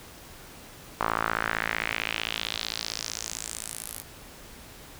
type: tone with band-pass filter sweep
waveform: sawtooth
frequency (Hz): 55.5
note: A1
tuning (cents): +16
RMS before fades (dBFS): -32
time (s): 1-4.02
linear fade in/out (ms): 5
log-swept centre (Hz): 1100 to 12000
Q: 2.7
effects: pink hiss -47 dBFS RMS until 4.99 s